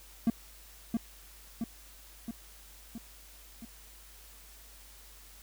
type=tone with echo; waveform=triangle; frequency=229.3 Hz; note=A#3; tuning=28 cents flat; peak=-20 dBFS; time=0.27-0.3 s; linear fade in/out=2 ms; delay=670 ms; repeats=5; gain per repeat=-4 dB; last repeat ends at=3.65 s; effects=added 50 Hz sine -55 dBFS peak until 5.42 s + white hiss -55 dBFS RMS until 5.42 s